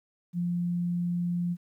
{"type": "tone", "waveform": "sine", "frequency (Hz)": 174.61, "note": "F3", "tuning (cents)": 0, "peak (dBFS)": -26, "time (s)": [0.33, 1.57], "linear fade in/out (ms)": 50, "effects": ["11-bit"]}